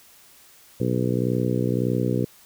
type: harmonic tone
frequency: 61.74 Hz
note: B1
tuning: in tune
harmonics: 2 / 3 / 4 / 5 / 6 / 7 / 8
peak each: -25 / -27 / -28 / -29 / -30 / -30 / -31 dBFS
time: 0.8-2.25 s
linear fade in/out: 5 ms
effects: white hiss -52 dBFS RMS until 2.45 s